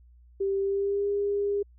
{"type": "tone with pitch glide", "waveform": "sine", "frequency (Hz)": [392, 404.9], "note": ["G4", "G#4"], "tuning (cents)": [0, -44], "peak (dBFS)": -24, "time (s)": [0.4, 1.63], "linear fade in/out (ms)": 10, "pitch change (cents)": 56, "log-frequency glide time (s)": [0.6, 1.08], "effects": ["added 60 Hz sine -52 dBFS peak until 1.78 s"]}